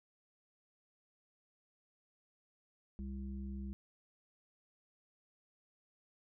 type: harmonic tone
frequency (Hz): 66.4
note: C2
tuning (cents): +26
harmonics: 1 / 3 / 5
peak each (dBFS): -42 / -44 / -56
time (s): 2.99-3.73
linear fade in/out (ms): 0
effects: none